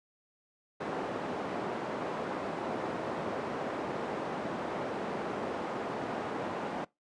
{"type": "band-pass noise", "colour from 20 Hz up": "white", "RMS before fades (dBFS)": -36, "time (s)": [0.8, 6.85], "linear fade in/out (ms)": 10, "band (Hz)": [190, 760], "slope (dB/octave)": 12, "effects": ["noise-tail reverb RT60 0.2 s tail -23 dB re dry", "resampled to 22050 Hz"]}